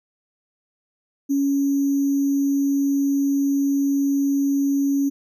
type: tone with sample-and-hold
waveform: sine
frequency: 279.1 Hz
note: C#4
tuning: 12 cents sharp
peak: -17 dBFS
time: 1.29-5.1 s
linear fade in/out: 20 ms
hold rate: 6300 Hz
effects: none